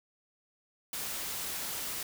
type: noise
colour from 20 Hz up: white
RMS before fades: -37 dBFS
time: 0.93-2.03 s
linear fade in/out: 2 ms
effects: none